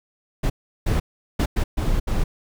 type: noise bursts at uneven times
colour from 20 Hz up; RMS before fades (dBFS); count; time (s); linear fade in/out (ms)
brown; -20; 6; 0.43-0.5 / 0.86-1 / 1.39-1.46 / 1.56-1.64 / 1.77-2 / 2.07-2.24; 10
effects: none